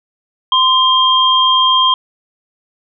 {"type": "tone pair together", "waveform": "sine", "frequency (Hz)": [1034, 3204], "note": ["C6", "G7"], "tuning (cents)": [-21, 37], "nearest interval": "octave + minor sixth", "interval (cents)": 1958, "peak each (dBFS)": -11, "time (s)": [0.52, 1.94], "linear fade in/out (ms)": 2, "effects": []}